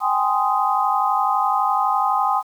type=chord; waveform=sine; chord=Ab major seventh; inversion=third; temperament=just; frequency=778.7 / 830.6 / 1038.3 / 1245.9 Hz; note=G5 / Ab5 / C6 / Eb6; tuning=-12 / 0 / -14 / +2 cents; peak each=-22 dBFS; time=0-2.43 s; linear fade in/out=50 ms; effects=8-bit